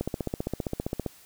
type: click train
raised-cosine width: 2 ms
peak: -15 dBFS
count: 17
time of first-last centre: 0.01-1.063 s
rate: 15.2 Hz
effects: white hiss -54 dBFS RMS until 1.25 s